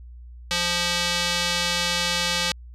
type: tone with band-pass filter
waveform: square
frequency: 174.61 Hz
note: F3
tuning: in tune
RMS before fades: -24 dBFS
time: 0.51-2.52 s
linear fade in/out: 0 ms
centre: 4100 Hz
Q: 1.2
effects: added 60 Hz sine -39 dBFS peak until 2.74 s + resampled to 32000 Hz